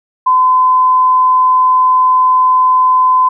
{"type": "tone", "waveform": "sine", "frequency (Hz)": 1020, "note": "C6", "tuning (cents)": -44, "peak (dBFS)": -6, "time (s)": [0.26, 3.29], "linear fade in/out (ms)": 10, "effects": []}